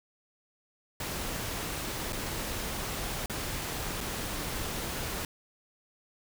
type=noise with dropouts; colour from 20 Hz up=pink; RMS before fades=-35 dBFS; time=1-5.25 s; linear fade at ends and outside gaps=2 ms; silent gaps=2.124-2.129 / 3.26-3.297 / 4.006-4.01 s; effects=none